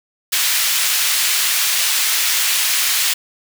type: high-pass noise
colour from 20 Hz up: pink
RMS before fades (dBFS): -17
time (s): 0.32-3.14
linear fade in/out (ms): 10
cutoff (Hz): 2300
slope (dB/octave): 12
effects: none